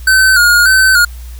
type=tone with vibrato; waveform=square; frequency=1480 Hz; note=F#6; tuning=in tune; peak=-6 dBFS; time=0.07-1.05 s; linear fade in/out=5 ms; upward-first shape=square; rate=1.7 Hz; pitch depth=59 cents each way; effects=added 60 Hz sine -25 dBFS peak until 1.39 s + white hiss -41 dBFS RMS until 1.39 s